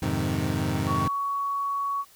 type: chord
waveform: 25% pulse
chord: F minor seventh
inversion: none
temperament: equal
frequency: 87.31 / 103.83 / 130.81 / 155.56 Hz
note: F2 / Ab2 / C3 / Eb3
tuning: 0 / 0 / 0 / 0 cents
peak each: -27 dBFS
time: 0.02-1.08 s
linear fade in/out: 5 ms
type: tone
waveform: sine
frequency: 1120 Hz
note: C#6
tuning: 18 cents sharp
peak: -25 dBFS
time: 0.86-2.05 s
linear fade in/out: 50 ms
effects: white hiss -55 dBFS RMS until 2.15 s